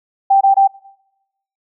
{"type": "tone bursts", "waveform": "sine", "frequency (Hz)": 784, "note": "G5", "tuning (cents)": 0, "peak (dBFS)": -7, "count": 3, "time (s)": [0.3, 0.676], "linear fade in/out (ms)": 10, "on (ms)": 110, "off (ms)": 23, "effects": ["noise-tail reverb RT60 0.9 s tail -24 dB re dry"]}